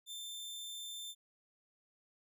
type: tone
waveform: sawtooth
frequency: 3563 Hz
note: A7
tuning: 21 cents sharp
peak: -40 dBFS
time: 0.06-1.15 s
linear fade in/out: 50 ms
effects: none

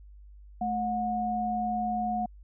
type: tone pair together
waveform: sine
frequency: 217 / 725.7 Hz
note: A3 / F#5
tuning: -24 / -34 cents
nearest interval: octave + major sixth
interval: 2090 cents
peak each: -32 / -28 dBFS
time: 0.61-2.26 s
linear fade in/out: 5 ms
effects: added 50 Hz sine -47 dBFS peak until 2.43 s

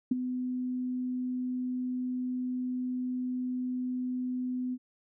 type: tone with ADSR envelope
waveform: sine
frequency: 251.9 Hz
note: B3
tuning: 34 cents sharp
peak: -20 dBFS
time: 0.11-4.78 s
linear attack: 7 ms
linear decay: 18 ms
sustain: -10 dB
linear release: 49 ms
effects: none

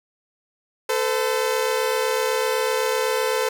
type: tone pair together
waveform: sawtooth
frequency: 442.1 / 510 Hz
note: A4 / C5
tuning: +8 / -44 cents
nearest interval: major second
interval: 248 cents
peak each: -19 dBFS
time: 0.89-3.49 s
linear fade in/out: 5 ms
effects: none

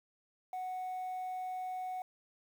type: tone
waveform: sine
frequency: 740 Hz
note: F#5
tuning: in tune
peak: -34 dBFS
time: 0.53-2.02 s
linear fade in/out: 2 ms
effects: tanh soft clip ceiling -36 dBFS + 10-bit

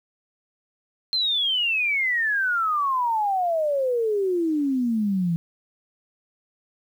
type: exponential sweep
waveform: sine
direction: down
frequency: 4186 to 163.7 Hz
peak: -20 dBFS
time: 1.13-5.36 s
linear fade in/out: 0 ms
effects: 9-bit

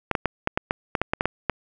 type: clicks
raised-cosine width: 0.5 ms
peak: -6 dBFS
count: 12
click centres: 0.113 / 0.152 / 0.257 / 0.474 / 0.575 / 0.709 / 0.952 / 1.016 / 1.135 / 1.209 / 1.256 / 1.497 s
effects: none

